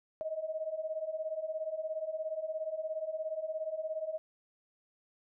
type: beating tone pair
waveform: sine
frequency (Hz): 619 / 636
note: D#5 / D#5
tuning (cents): -9 / +38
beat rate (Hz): 17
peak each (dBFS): -39 / -36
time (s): 0.21-4.18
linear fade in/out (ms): 0
effects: none